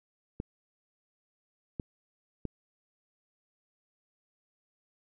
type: clicks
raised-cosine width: 3 ms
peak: -21 dBFS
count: 3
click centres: 0.401 / 1.798 / 2.453 s
effects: none